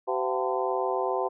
harmonic tone with a mistuned harmonic, 127.8 Hz, C3, 40 cents flat, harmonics 3 / 4 / 5 / 6 / 7 / 8, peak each -30 / -31 / -32 / -33 / -33 / -34 dBFS, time 0.07-1.29 s, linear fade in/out 20 ms, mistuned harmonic 5, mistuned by +120 cents, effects none

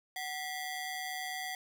sawtooth ring-modulated tone, 1349 Hz, E6, 40 cents sharp, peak -30 dBFS, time 0.16-1.55 s, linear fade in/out 2 ms, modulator 600 Hz, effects 11-bit

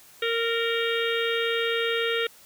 harmonic tone with a mistuned harmonic, 461.8 Hz, A#4, 16 cents flat, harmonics 1 / 3 / 4 / 5 / 6 / 7 / 8, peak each -26 / -31 / -32 / -33 / -34 / -34 / -35 dBFS, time 0.22-2.27 s, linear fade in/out 5 ms, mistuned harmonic 6, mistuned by +34 cents, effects white hiss -52 dBFS RMS until 2.45 s

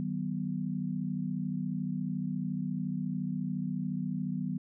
sine chord, B major, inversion first, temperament equal with one note detuned, 155.56 / 189.76 / 246.9 Hz, D#3 / F#3 / B3, 0 / +44 / 0 cents, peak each -36 / -34 / -36 dBFS, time 0-4.58 s, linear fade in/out 0 ms, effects none

